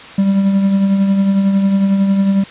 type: tone with tremolo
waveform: triangle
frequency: 196 Hz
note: G3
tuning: in tune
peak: -6 dBFS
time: 0.18-2.44 s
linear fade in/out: 5 ms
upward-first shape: triangle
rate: 11 Hz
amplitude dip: 45%
effects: white hiss -34 dBFS RMS until 2.5 s + resampled to 8000 Hz